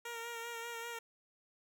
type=tone with vibrato; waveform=10% pulse; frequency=466.2 Hz; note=A#4; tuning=in tune; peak=-33 dBFS; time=0.05-0.99 s; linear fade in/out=5 ms; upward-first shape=sine; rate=5.1 Hz; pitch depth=27 cents each way; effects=none